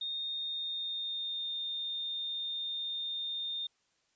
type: tone with pitch glide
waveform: sine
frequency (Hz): 3678 to 3638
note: A#7 to A#7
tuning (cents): -24 to -43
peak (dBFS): -34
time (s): 0.01-3.67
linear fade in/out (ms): 5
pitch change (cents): -19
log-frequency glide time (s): 0.33-1.53
effects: white hiss -74 dBFS RMS until 4.15 s + resampled to 16000 Hz